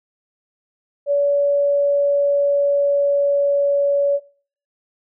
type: tone with pitch glide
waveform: sine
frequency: 570 to 566.1 Hz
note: C#5 to C#5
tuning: +48 to +36 cents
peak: -14 dBFS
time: 1.06-4.2 s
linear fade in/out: 50 ms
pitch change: -12 cents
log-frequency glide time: 1.28-3.85 s
effects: noise-tail reverb RT60 0.5 s tail -22 dB re dry